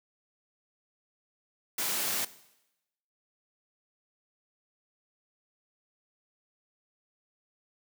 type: noise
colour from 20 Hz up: white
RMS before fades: -31 dBFS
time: 1.78-2.25 s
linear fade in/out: 5 ms
effects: noise-tail reverb RT60 0.9 s tail -17 dB re dry + high-pass 150 Hz 12 dB/octave